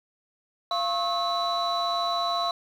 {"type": "tone cluster", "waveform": "sine", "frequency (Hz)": [688, 1090, 1291, 3951], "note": ["F5", "C#6", "E6", "B7"], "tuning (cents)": [-26, -29, -37, 0], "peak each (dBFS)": [-27, -27, -34, -29], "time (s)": [0.71, 2.51], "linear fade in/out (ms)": 2, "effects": ["tanh soft clip ceiling -18 dBFS", "9-bit"]}